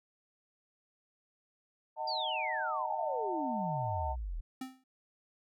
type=chord; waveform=sine; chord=D# diminished; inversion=none; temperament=just; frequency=622.3 / 746.7 / 896 Hz; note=D#5 / F#5 / A5; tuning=0 / +16 / +31 cents; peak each=-40 / -39 / -36 dBFS; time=1.96-4.16 s; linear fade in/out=50 ms
type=exponential sweep; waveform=sine; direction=down; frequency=4892 to 36.62 Hz; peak=-35 dBFS; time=2.07-4.41 s; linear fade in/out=10 ms
type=tone with exponential decay; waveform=square; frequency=260.4 Hz; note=C4; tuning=8 cents flat; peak=-36 dBFS; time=4.61-4.84 s; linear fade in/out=5 ms; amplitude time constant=50 ms
effects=none